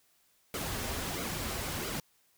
pink noise with flanger, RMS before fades -36 dBFS, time 0.54-2 s, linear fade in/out 2 ms, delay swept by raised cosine 1.1 to 7 ms, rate 1.5 Hz, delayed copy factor -0.55, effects white hiss -69 dBFS RMS until 2.37 s

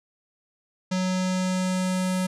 square tone with low-pass filter sweep, 185 Hz, F#3, in tune, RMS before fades -25 dBFS, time 0.91-2.27 s, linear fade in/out 10 ms, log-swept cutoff 6000 to 10000 Hz, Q 1.9, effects none

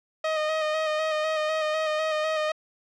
sawtooth tone with vibrato, 622.3 Hz, D#5, in tune, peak -20 dBFS, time 0.24-2.52 s, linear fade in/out 5 ms, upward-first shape square, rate 4 Hz, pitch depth 23 cents each way, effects low-pass 4000 Hz 12 dB/octave

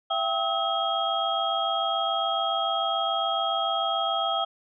sine tone cluster, 672 / 779 / 1283 / 3256 Hz, E5 / G5 / E6 / G#7, +33 / -11 / -47 / -35 cents, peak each -29 dBFS, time 0.1-4.45 s, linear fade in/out 10 ms, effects none

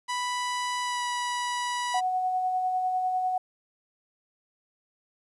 sawtooth tone with pitch glide, 987.8 to 977.6 Hz, B5 to B5, 0 to -18 cents, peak -24 dBFS, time 0.08-2.01 s, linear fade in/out 20 ms, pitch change -18 cents, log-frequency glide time 0.82-1.03 s
sine tone with tremolo, 740 Hz, F#5, in tune, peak -23 dBFS, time 1.94-3.38 s, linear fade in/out 5 ms, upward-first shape sine, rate 10 Hz, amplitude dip 30%
effects resampled to 24000 Hz + 10-bit

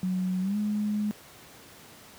sine tone with pitch glide, 184.6 to 209.6 Hz, F#3 to G#3, -4 to +16 cents, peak -25 dBFS, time 0.03-1.11 s, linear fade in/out 0 ms, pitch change +220 cents, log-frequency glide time 0.41-0.57 s, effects pink hiss -50 dBFS RMS until 2.18 s + high-pass 100 Hz 12 dB/octave

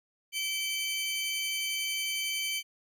sawtooth tone pair together, 2308 / 3081 Hz, D7 / G7, -31 / -31 cents, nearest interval perfect fourth, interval 500 cents, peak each -30 / -30 dBFS, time 0.32-2.63 s, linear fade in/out 50 ms, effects none

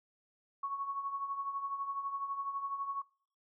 sine tone with tremolo, 1108.7 Hz, C#6, in tune, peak -32 dBFS, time 0.63-3.02 s, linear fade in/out 5 ms, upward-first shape triangle, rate 12 Hz, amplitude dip 65%, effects noise-tail reverb RT60 0.5 s tail -23 dB re dry

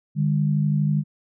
sine tone pair together, 149.73 / 202.1 Hz, D3 / G#3, +34 / -47 cents, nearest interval perfect fourth, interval 519 cents, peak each -19 / -24 dBFS, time 0.15-1.04 s, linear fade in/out 50 ms, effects none

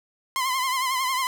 sawtooth tone with vibrato, 1037 Hz, C6, 16 cents flat, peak -19 dBFS, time 0.36-1.27 s, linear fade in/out 0 ms, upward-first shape triangle, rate 11 Hz, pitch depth 80 cents each way, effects none

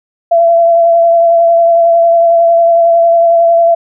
sine tone with vibrato, 675 Hz, E5, 41 cents sharp, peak -4 dBFS, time 0.31-3.75 s, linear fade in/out 10 ms, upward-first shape sine, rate 11 Hz, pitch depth 18 cents each way, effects none

